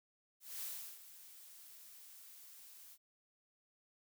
blue noise with ADSR envelope, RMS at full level -43 dBFS, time 0.4-2.98 s, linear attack 220 ms, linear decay 360 ms, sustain -14 dB, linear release 53 ms, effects none

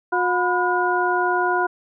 harmonic tone with a mistuned harmonic, 360 Hz, F#4, 47 cents flat, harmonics 1 / 2 / 3 / 4, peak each -23 / -23 / -23 / -23 dBFS, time 0.12-1.67 s, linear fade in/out 10 ms, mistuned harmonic 3, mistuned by -140 cents, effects none

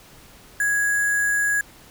sine tone with sample-and-hold, 1661.2 Hz, G#6, in tune, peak -18 dBFS, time 0.6-1.61 s, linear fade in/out 2 ms, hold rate 8820 Hz, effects pink hiss -48 dBFS RMS until 1.9 s

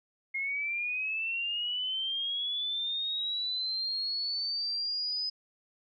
sine linear sweep, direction up, 2139 to 5040 Hz, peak -30 dBFS, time 0.34-5.3 s, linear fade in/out 10 ms, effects none

